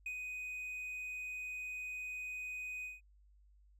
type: tone with ADSR envelope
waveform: triangle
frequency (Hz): 2497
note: D#7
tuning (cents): +6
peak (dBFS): -36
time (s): 0.06-3.01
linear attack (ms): 3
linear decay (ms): 77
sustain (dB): -3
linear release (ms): 170
effects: added 50 Hz sine -62 dBFS peak until 3.79 s